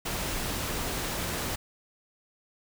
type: noise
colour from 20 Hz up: pink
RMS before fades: -32 dBFS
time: 0.05-1.56 s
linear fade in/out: 10 ms
effects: none